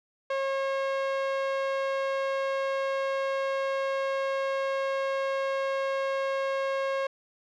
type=tone with low-pass filter; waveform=sawtooth; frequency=542 Hz; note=C#5; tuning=39 cents flat; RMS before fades=-29 dBFS; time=0.3-7.07 s; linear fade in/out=5 ms; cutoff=2900 Hz; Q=0.57; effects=none